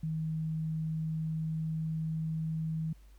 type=tone with pitch glide; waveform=sine; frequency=158.7 to 159.71 Hz; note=D#3 to D#3; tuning=+35 to +46 cents; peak=-31 dBFS; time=0.03-2.93 s; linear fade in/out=5 ms; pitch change=+11 cents; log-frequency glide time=0.72-2.51 s; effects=added 50 Hz sine -53 dBFS peak until 3.18 s + pink hiss -68 dBFS RMS until 3.18 s